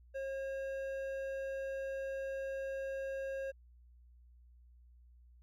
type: tone with hard clipping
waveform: triangle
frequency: 540 Hz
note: C#5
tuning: 45 cents flat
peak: -39 dBFS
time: 0.14-3.52 s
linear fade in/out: 20 ms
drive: 12 dB
effects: added 60 Hz sine -58 dBFS peak until 5.42 s